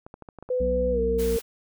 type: clicks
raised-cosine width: 1 ms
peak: -27 dBFS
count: 7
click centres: 0.065 / 0.141 / 0.223 / 0.288 / 0.387 / 0.426 / 0.49 s
type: tone with pitch glide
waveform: sine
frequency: 503 to 458.6 Hz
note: B4 to A#4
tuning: +32 to -28 cents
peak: -22 dBFS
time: 0.5-1.39 s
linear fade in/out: 5 ms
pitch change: -160 cents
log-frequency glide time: 0.91-1 s
type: harmonic tone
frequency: 61.74 Hz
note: B1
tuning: in tune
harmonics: 1 / 3 / 4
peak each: -28 / -33 / -34 dBFS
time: 0.6-1.37 s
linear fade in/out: 5 ms
type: noise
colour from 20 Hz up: white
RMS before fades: -38 dBFS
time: 1.18-1.42 s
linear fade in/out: 20 ms
effects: none